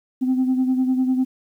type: beating tone pair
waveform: sine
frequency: 256.8 / 266.8 Hz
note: C4 / C4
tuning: -32 / +34 cents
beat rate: 10 Hz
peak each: -16 / -24 dBFS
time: 0.21-1.25 s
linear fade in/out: 20 ms
effects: tanh soft clip ceiling -13 dBFS + 9-bit